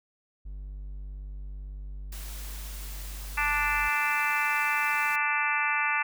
triangle tone, 49 Hz, G1, in tune, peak -34 dBFS, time 0.45-3.89 s, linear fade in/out 10 ms
white noise, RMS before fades -44 dBFS, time 2.12-5.16 s, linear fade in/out 5 ms
harmonic tone, 293.7 Hz, D4, in tune, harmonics 3 / 4 / 5 / 6 / 7 / 8 / 9, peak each -32 / -32 / -32 / -32 / -32 / -32 / -32 dBFS, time 3.37-6.03 s, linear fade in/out 10 ms
effects none

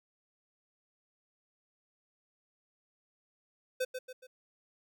square tone with echo, 511 Hz, C5, 41 cents flat, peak -30 dBFS, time 3.8-3.85 s, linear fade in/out 10 ms, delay 140 ms, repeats 3, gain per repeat -7 dB, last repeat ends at 4.27 s, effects none

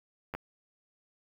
clicks, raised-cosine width 0.5 ms, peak -21 dBFS, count 2, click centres 0.339 / 0.35 s, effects 8-bit

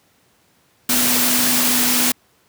sine tone in noise, 247.4 Hz, B3, 3 cents sharp, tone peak -23 dBFS, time 0.89-2.12 s, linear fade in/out 5 ms, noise white, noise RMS -17 dBFS, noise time 0.89-2.12 s, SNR -9 dB, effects pink hiss -58 dBFS RMS until 2.48 s + high-pass 100 Hz 12 dB/octave

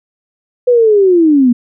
sine linear sweep, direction down, 502 to 232.9 Hz, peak -5 dBFS, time 0.67-1.53 s, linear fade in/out 10 ms, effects none

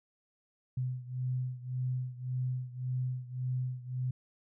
sine beating tone pair, 126.5 / 128.3 Hz, B2 / C3, +42 / -34 cents, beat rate 1.8 Hz, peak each -34 / -37 dBFS, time 0.77-4.11 s, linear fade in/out 5 ms, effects none

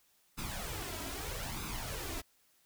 pink noise with flanger, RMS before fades -40 dBFS, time 0.37-2.22 s, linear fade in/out 20 ms, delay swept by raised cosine 0.79 to 3.09 ms, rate 0.79 Hz, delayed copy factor +0.65, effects white hiss -70 dBFS RMS until 2.65 s

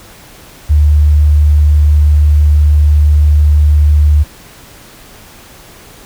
sine tone, 74.5 Hz, D2, 25 cents sharp, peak -4 dBFS, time 0.69-4.24 s, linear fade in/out 20 ms, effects pink hiss -37 dBFS RMS until 6.05 s

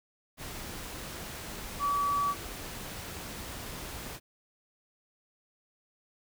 sine tone in noise, 1144 Hz, D6, 46 cents flat, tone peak -26 dBFS, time 1.79-2.35 s, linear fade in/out 50 ms, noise pink, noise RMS -41 dBFS, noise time 0.37-4.2 s, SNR +12 dB, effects none

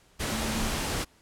sine tone in noise, 221.7 Hz, A3, 13 cents sharp, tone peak -33 dBFS, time 0.3-0.71 s, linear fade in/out 20 ms, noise pink, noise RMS -30 dBFS, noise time 0.19-1.05 s, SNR -6 dB, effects pink hiss -61 dBFS RMS until 1.21 s + low-pass 11000 Hz 12 dB/octave

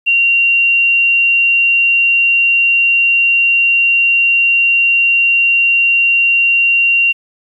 sine tone, 2760 Hz, F7, 21 cents flat, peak -8 dBFS, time 0.06-7.13 s, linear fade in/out 20 ms, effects 8-bit

